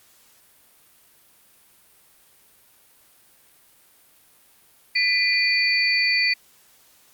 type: tone cluster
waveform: sine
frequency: 2000 / 2414 / 4535 Hz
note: B6 / D7 / C#8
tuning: +21 / +47 / +39 cents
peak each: -22 dBFS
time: 4.95-6.34 s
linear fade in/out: 10 ms
effects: white hiss -56 dBFS RMS until 7.13 s + Opus 48 kbps